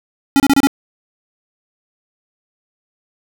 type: tone bursts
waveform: square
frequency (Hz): 277.2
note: C#4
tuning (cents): 0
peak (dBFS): -9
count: 5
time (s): 0.36-0.671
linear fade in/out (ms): 0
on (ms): 39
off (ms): 29
effects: none